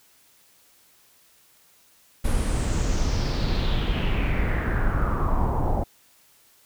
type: noise with low-pass filter sweep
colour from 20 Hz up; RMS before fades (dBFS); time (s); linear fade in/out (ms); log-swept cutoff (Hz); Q
brown; -23; 2.24-5.84; 10; 11000 to 730; 4.1
effects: white hiss -58 dBFS RMS until 6.65 s